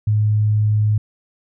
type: tone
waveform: sine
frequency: 106.3 Hz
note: G#2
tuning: 41 cents sharp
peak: -13 dBFS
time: 0.07-0.98 s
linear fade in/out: 5 ms
effects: none